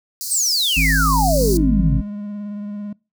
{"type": "high-pass noise", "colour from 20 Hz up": "pink", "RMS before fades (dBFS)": -27, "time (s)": [0.21, 1.57], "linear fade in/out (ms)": 0, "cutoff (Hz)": 4300, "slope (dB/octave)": 96}
{"type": "exponential sweep", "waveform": "sine", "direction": "down", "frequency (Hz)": [8870, 118.1], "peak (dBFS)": -16, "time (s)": [0.3, 1.98], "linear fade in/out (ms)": 20}
{"type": "harmonic tone", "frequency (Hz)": 53, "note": "G#1", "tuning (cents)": 36, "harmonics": [1, 3, 5], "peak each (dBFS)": [-17, -22, -24], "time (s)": [0.76, 2.02], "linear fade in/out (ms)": 20}
{"type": "tone with vibrato", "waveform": "triangle", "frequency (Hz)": 206, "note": "G#3", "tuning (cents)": -14, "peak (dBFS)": -24, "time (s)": [1.4, 2.93], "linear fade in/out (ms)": 5, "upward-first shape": "sine", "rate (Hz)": 18, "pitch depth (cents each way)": 21}
{"effects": ["noise-tail reverb RT60 0.3 s tail -24 dB re dry"]}